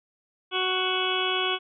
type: harmonic tone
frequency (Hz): 371.3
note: F#4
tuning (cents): +6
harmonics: 1 / 2 / 3 / 4 / 6 / 7 / 8 / 9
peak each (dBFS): -30 / -34 / -31 / -33 / -35 / -33 / -31 / -30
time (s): 0.51-1.59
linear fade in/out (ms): 50
effects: none